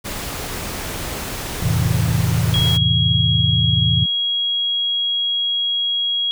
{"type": "noise", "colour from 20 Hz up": "pink", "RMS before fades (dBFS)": -27, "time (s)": [0.04, 2.78], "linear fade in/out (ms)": 20}
{"type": "chord", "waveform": "sine", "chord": "F major seventh", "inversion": "none", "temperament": "equal with one note detuned", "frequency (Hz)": [85.91, 110, 130.81, 164.81], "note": ["F2", "A2", "C3", "E3"], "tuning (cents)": [-28, 0, 0, 0], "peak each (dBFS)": [-23, -19, -21, -21], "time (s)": [1.62, 4.06], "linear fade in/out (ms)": 5}
{"type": "tone", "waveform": "sine", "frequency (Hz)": 3300, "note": "G#7", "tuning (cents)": -12, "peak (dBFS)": -17, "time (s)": [2.54, 6.31], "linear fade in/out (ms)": 0}
{"effects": []}